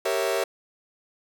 40% pulse chord, G diminished seventh, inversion none, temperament equal, 392 / 466.2 / 554.4 / 659.3 Hz, G4 / Bb4 / Db5 / Fb5, 0 / 0 / 0 / 0 cents, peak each -28 dBFS, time 0.05-0.44 s, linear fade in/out 5 ms, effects none

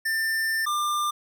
square tone pair in turn, 1790 / 1194.7 Hz, A6 / D6, +29 / +29 cents, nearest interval perfect fifth, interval 700 cents, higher first, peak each -24 dBFS, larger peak neither, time 0.05-0.66 / 0.66-1.11 s, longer first, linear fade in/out 10 ms, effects none

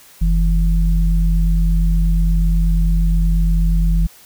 sine tone pair together, 45.78 / 164.81 Hz, F#1 / E3, -18 / 0 cents, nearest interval octave + minor seventh, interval 2218 cents, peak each -12 / -19 dBFS, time 0.21-4.07 s, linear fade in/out 10 ms, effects white hiss -45 dBFS RMS until 4.25 s

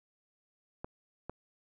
clicks, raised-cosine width 1 ms, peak -25 dBFS, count 2, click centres 0.845 / 1.296 s, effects none

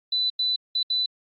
sine tone bursts at uneven times, 3992 Hz, B7, 18 cents sharp, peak -21 dBFS, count 4, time 0.12-0.3 / 0.39-0.56 / 0.75-0.83 / 0.9-1.06 s, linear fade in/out 5 ms, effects AAC 32 kbps

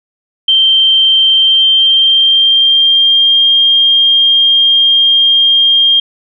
sine tone with pitch glide, 3136 to 3213 Hz, G7 to G7, 0 to +42 cents, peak -5 dBFS, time 0.48-6 s, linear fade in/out 5 ms, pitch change +42 cents, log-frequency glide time 1.31-3.48 s, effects none

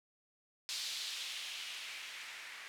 violet noise with low-pass filter sweep, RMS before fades -44 dBFS, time 0.69-2.68 s, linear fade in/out 0 ms, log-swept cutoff 4200 to 1900 Hz, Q 1.8, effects none

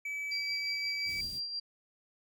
triangle tone, 2295 Hz, D7, 40 cents flat, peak -33 dBFS, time 0.05-1.21 s, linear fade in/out 5 ms
sine tone with tremolo, 4743 Hz, D8, 16 cents sharp, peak -33 dBFS, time 0.31-1.6 s, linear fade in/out 10 ms, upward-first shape sine, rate 5.7 Hz, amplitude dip 45%
pink band-stop noise, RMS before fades -48 dBFS, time 1.05-1.41 s, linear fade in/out 50 ms, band 250 to 5700 Hz, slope 12 dB/octave
effects none

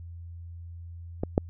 clicks, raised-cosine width 2 ms, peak -14 / -7 dBFS, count 2, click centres 1.235 / 1.379 s, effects added 85 Hz sine -39 dBFS peak until 1.49 s

